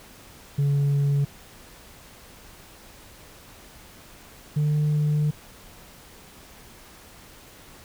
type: tone pair in turn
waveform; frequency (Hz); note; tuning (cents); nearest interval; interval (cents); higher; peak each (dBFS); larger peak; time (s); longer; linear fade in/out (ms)
sine; 141.8 / 149.83; C#3 / D3; +40 / +35; minor second; 95; second; -16 / -17; first; 0.58-1.25 / 4.56-5.31; second; 10
effects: tanh soft clip ceiling -18 dBFS + pink hiss -48 dBFS RMS until 7.84 s